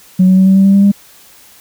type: tone with pitch steps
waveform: sine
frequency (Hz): 185 / 187.15 / 189.32 / 191.52 / 193.75 / 196 / 198.28 / 200.6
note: F#3 / F#3 / F#3 / G3 / G3 / G3 / G3 / G3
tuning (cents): 0 / +20 / +40 / -40 / -20 / 0 / +20 / +40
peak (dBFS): -3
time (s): 0.19-0.918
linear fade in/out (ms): 10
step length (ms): 91
effects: tanh soft clip ceiling -1 dBFS + white hiss -42 dBFS RMS until 1.6 s